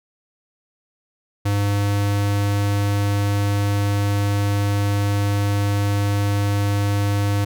square tone, 101.4 Hz, G#2, 41 cents flat, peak -18 dBFS, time 1.45-7.45 s, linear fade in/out 10 ms, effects none

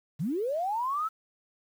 sine linear sweep, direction up, 126.2 to 1336 Hz, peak -27 dBFS, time 0.19-1.09 s, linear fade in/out 20 ms, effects 9-bit

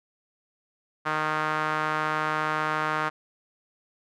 sawtooth tone with band-pass filter, 154.5 Hz, D#3, 12 cents flat, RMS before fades -27 dBFS, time 1.05-3.1 s, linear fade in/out 20 ms, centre 1300 Hz, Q 2.3, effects none

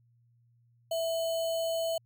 sine tone with sample-and-hold, 659 Hz, E5, 1 cent flat, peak -28 dBFS, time 0.91-1.98 s, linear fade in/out 5 ms, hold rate 3675 Hz, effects added 118 Hz sine -63 dBFS peak until 2.05 s

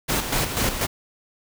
pink noise with tremolo, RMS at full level -22 dBFS, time 0.08-0.87 s, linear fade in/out 20 ms, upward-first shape square, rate 4.1 Hz, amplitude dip 55%, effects none

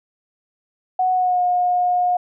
sine tone with pitch glide, 740 to 718.1 Hz, F#5 to F5, 0 to +48 cents, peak -15 dBFS, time 0.99-2.17 s, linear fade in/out 5 ms, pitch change -52 cents, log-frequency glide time 1.12-1.42 s, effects none

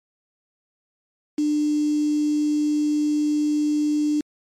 sine tone with quantisation, 298.7 Hz, D4, 29 cents sharp, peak -18 dBFS, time 1.38-4.21 s, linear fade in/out 5 ms, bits 6, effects low-pass 8000 Hz 12 dB/octave + MP3 96 kbps

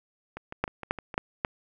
two click trains, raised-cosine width 0.5 ms, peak -10 / -22 dBFS, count 4 / 6, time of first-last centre 0.64-1.449 / 0.37-1.142 s, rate 3.71 / 6.48 Hz, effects none

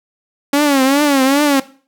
sawtooth tone with vibrato, 278.7 Hz, C#4, 9 cents sharp, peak -6 dBFS, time 0.53-1.6 s, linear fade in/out 5 ms, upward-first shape triangle, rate 2.5 Hz, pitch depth 130 cents each way, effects noise-tail reverb RT60 0.4 s tail -17 dB re dry

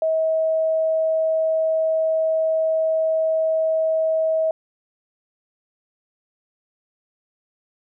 sine tone, 640 Hz, D#5, 49 cents sharp, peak -17 dBFS, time 0.02-4.51 s, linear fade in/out 2 ms, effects none

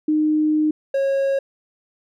sine / triangle tone pair in turn, 306.7 / 546.5 Hz, D#4 / C#5, -25 / -25 cents, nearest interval minor seventh, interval 1000 cents, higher second, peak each -15 dBFS, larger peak neither, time 0.08-0.71 / 0.94-1.39 s, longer first, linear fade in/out 5 ms, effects none

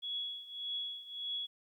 sine tone with tremolo, 3361 Hz, G#7, 20 cents sharp, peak -34 dBFS, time 0.02-1.47 s, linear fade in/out 20 ms, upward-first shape triangle, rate 1.7 Hz, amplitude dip 85%, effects 12-bit

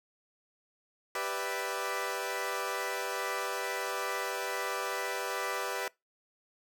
15% pulse chord, E minor seventh, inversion first, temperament equal, 392 / 493.9 / 587.3 / 659.3 Hz, G4 / B4 / D5 / E5, 0 / 0 / 0 / 0 cents, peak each -32 / -30 / -33 / -34 dBFS, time 1.15-5.88 s, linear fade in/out 2 ms, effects noise-tail reverb RT60 0.2 s tail -23 dB re dry

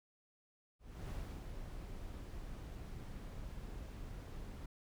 brown noise with ADSR envelope, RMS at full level -42 dBFS, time 0.79-4.66 s, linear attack 320 ms, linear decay 330 ms, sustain -5 dB, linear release 4 ms, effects none

